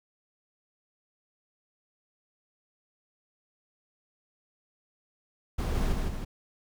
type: noise with echo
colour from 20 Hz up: brown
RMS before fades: -29 dBFS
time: 5.58-5.93 s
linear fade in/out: 10 ms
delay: 160 ms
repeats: 2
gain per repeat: -3 dB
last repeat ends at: 6.25 s
effects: none